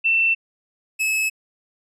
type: tone pair in turn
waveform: sine / 45% pulse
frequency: 2683 / 2589 Hz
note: E7 / E7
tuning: +30 / -32 cents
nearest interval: minor second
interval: 62 cents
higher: first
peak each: -15 / -19 dBFS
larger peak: first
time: 0.04-0.35 / 0.99-1.3 s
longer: neither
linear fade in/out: 20 ms
effects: resampled to 32000 Hz